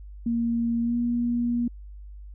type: tone with pitch glide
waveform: sine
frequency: 233.1 to 238.7 Hz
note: A#3 to A#3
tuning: 0 to +41 cents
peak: -22 dBFS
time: 0.26-1.68 s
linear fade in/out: 5 ms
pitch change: +41 cents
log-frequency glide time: 0.82-0.96 s
effects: added 50 Hz sine -39 dBFS peak until 2.34 s